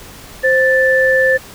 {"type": "tone pair together", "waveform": "sine", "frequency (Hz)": [523.3, 1760.2], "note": ["C5", "A6"], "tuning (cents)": [0, 0], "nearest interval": "octave + major sixth", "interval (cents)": 2100, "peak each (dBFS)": -12, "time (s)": [0.43, 1.38], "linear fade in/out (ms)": 20, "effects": ["pink hiss -36 dBFS RMS until 1.54 s"]}